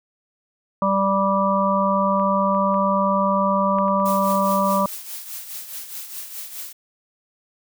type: harmonic tone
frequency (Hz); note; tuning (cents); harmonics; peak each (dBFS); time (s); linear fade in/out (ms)
195.5; G3; -4; 1 / 3 / 5 / 6; -22 / -22 / -22 / -22; 0.82-4.86; 2
type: clicks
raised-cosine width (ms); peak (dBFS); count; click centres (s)
0.5; -26 / -29 / -25 / -19 / -26 / -29; 6; 2.197 / 2.548 / 2.743 / 3.786 / 3.882 / 4.001
type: noise with tremolo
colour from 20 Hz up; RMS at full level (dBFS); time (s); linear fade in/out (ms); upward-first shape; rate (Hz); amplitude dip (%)
blue; -31; 4.05-6.73; 10; triangle; 4.8; 65
effects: none